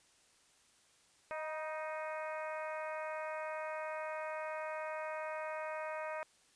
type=harmonic tone with a mistuned harmonic; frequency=311.1 Hz; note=D#4; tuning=in tune; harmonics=2 / 3 / 4 / 5 / 6 / 7 / 8; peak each=-41 / -45 / -47 / -49 / -51 / -52 / -53 dBFS; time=1.31-6.23 s; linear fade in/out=0 ms; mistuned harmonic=3; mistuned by=+30 cents; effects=white hiss -68 dBFS RMS until 6.55 s + resampled to 22050 Hz